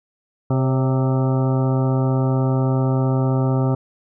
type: harmonic tone with a mistuned harmonic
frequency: 130.81 Hz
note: C3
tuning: in tune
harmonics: 1 / 2 / 3 / 4 / 5 / 6 / 7 / 9 / 10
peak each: -17 / -23 / -27 / -29 / -31 / -33 / -34 / -36 / -37 dBFS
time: 0.5-3.75 s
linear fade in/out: 5 ms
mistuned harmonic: 4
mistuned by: +49 cents
effects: none